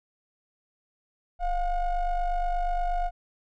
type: ring-modulated tone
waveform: triangle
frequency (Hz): 365.2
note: F#4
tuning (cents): -23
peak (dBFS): -19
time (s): 1.39-3.11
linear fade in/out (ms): 50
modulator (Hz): 341
effects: none